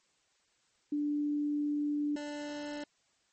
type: tone pair in turn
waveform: sine / 25% pulse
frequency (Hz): 293.7 / 293.7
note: D4 / D4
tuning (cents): 0 / 0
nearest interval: unison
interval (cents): 0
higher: neither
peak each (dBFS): -29 / -34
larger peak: first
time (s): 0.92-2.16 / 2.16-2.84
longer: first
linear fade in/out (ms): 5
effects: white hiss -72 dBFS RMS until 3.32 s + MP3 32 kbps